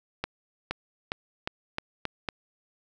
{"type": "accelerating click train", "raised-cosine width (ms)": 0.3, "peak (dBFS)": -13, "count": 7, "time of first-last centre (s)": [0.24, 2.288], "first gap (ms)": 470, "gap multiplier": 0.87, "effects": []}